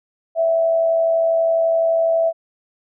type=tone with amplitude modulation; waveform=sine; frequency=659.3 Hz; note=E5; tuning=in tune; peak=-12 dBFS; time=0.35-2.33 s; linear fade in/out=50 ms; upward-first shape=sine; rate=92 Hz; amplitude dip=40%; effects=none